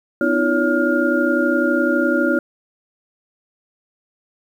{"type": "tone cluster", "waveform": "sine", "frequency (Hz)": [252.1, 308, 339.9, 565, 1414], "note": ["B3", "D#4", "F4", "C#5", "F6"], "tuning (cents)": [36, -17, -47, 33, 21], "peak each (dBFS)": -21, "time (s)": [0.21, 2.39], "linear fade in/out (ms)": 2, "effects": ["8-bit"]}